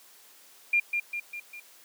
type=tone with echo; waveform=sine; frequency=2398 Hz; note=D7; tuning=36 cents sharp; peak=-20 dBFS; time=0.73-0.8 s; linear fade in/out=5 ms; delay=200 ms; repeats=4; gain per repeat=-5 dB; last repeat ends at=1.6 s; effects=white hiss -55 dBFS RMS until 1.84 s + high-pass 300 Hz 12 dB/octave